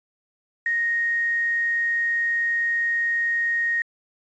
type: tone with quantisation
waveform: sine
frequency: 1864.7 Hz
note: A#6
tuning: in tune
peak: -20 dBFS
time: 0.66-3.82 s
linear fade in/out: 2 ms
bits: 8
effects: resampled to 16000 Hz